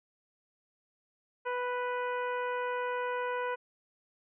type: harmonic tone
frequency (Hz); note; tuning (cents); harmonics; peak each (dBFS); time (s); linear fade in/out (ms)
493.9; B4; 0; 1 / 2 / 3 / 4 / 5 / 6; -34 / -35 / -39 / -46 / -47 / -54; 1.45-3.56; 20
effects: none